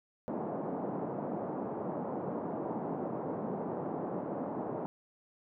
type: band-pass noise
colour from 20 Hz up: pink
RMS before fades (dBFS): -37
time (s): 0.28-4.86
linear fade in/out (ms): 0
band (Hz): 170 to 900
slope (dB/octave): 24
effects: none